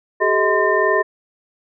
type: tone cluster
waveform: sine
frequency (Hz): 386.7 / 428.6 / 633 / 1033 / 1810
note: G4 / A4 / D#5 / C6 / A6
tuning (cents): -24 / -45 / +30 / -22 / +48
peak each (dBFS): -20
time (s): 0.2-1.03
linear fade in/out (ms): 20
effects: none